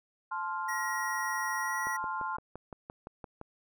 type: chord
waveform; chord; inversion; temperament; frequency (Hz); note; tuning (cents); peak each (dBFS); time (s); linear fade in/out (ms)
sine; F major; first; just; 873.1 / 1047.7 / 1396.9; A5 / C6 / F6; -14 / +2 / 0; -37 / -35 / -38; 0.31-2.37; 10
type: tone with pitch glide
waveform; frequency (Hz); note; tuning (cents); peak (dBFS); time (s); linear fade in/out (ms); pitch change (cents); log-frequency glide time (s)
square; 1900 to 1922.1; A#6 to B6; +33 to -47; -35; 0.68-1.97; 10; +20; 1.6-1.75
type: click train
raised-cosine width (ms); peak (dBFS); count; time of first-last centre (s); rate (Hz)
1; -28; 10; 1.87-3.414; 5.83
effects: none